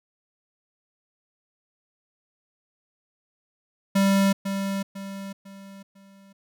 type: tone with echo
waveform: square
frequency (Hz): 196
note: G3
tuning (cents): 0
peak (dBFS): -18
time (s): 3.95-4.33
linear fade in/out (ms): 10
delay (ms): 500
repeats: 4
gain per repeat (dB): -8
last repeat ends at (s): 6.33
effects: none